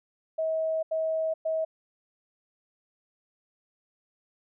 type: tone bursts at uneven times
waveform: sine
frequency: 640 Hz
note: D#5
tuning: 49 cents sharp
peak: -25 dBFS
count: 3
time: 0.38-0.83 / 0.91-1.34 / 1.45-1.65 s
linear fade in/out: 10 ms
effects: none